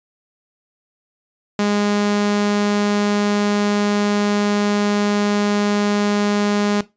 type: tone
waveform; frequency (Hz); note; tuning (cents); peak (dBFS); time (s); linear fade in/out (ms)
sawtooth; 205.8; G#3; -16; -12; 1.59-6.81; 2
effects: noise-tail reverb RT60 0.2 s tail -17 dB re dry + resampled to 16000 Hz